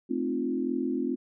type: chord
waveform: sine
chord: F dominant seventh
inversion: first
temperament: equal with one note detuned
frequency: 220 / 261.6 / 306.3 / 349.2 Hz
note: A3 / C4 / Eb4 / F4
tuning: 0 / 0 / -27 / 0 cents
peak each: -35 / -29 / -35 / -32 dBFS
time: 0.09-1.16 s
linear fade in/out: 20 ms
effects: none